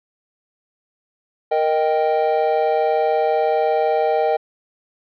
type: chord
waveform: triangle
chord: Eb major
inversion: second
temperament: equal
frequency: 466.2 / 622.3 / 784 Hz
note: Bb4 / Eb5 / G5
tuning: 0 / 0 / 0 cents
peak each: -18 dBFS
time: 1.51-4.37 s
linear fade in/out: 10 ms
effects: resampled to 11025 Hz